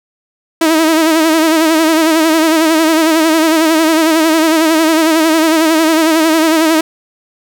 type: tone with vibrato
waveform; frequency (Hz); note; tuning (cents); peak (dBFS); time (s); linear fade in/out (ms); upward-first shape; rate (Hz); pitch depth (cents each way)
sawtooth; 320; D#4; +49; -4; 0.61-6.81; 5; sine; 11; 61
effects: none